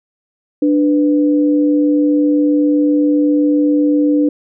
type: tone pair together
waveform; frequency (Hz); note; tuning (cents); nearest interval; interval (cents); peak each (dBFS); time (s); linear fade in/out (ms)
sine; 295.4 / 496.8; D4 / B4; +10 / +10; major sixth; 900; -10 / -19; 0.62-4.29; 5
effects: none